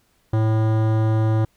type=tone with hard clipping; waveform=sine; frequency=110 Hz; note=A2; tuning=in tune; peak=-18 dBFS; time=0.33-1.45 s; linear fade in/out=5 ms; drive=17 dB; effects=pink hiss -63 dBFS RMS until 1.56 s